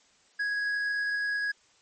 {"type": "tone with tanh clipping", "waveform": "sine", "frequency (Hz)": 1661.2, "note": "G#6", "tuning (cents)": 0, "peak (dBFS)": -28, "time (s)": [0.39, 1.52], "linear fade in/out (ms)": 10, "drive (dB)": 6, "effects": ["white hiss -63 dBFS RMS until 1.81 s", "MP3 32 kbps"]}